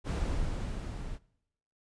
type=noise with level ramp; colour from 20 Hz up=brown; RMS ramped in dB=-29 to -40 dBFS; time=0.04-1.19 s; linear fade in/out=50 ms; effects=noise-tail reverb RT60 0.8 s tail -22 dB re dry + resampled to 22050 Hz